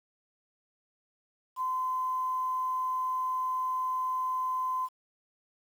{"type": "tone with quantisation", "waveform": "sine", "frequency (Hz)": 1026, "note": "C6", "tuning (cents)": -34, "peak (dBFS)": -28, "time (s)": [1.56, 4.89], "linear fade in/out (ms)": 50, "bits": 9, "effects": []}